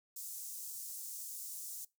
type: high-pass noise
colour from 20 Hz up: pink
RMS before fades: -45 dBFS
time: 0.16-1.85 s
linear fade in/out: 5 ms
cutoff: 6700 Hz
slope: 24 dB/octave
effects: noise-tail reverb RT60 0.2 s tail -21 dB re dry